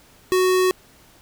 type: tone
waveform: square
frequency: 370 Hz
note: F#4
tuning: in tune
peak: -16 dBFS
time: 0.32-0.71 s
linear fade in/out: 0 ms
effects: pink hiss -52 dBFS RMS until 1.21 s